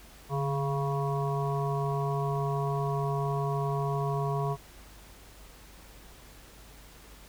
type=harmonic tone with a mistuned harmonic; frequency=138.59 Hz; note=C#3; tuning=in tune; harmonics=1 / 3 / 5 / 7 / 8; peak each=-29 / -34 / -36 / -37 / -38 dBFS; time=0.29-4.57 s; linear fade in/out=50 ms; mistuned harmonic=1; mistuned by=+53 cents; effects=added 50 Hz sine -53 dBFS peak until 7.28 s + pink hiss -53 dBFS RMS until 7.28 s